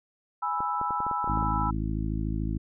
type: chord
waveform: sine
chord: E major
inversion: first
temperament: equal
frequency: 830.6 / 987.8 / 1318.5 Hz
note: G#5 / B5 / E6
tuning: 0 / 0 / 0 cents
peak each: -32 / -30 / -30 dBFS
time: 0.42-1.71 s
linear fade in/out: 10 ms
type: clicks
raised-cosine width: 2 ms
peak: -25 dBFS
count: 10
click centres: 0.605 / 0.814 / 0.907 / 1.004 / 1.066 / 1.113 / 1.243 / 1.276 / 1.374 / 1.425 s
type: harmonic tone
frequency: 53.6 Hz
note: A1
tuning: 45 cents flat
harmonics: 1 / 2 / 3 / 4 / 5 / 6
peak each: -30 / -33 / -35 / -36 / -37 / -38 dBFS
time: 1.28-2.58 s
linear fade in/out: 10 ms
effects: none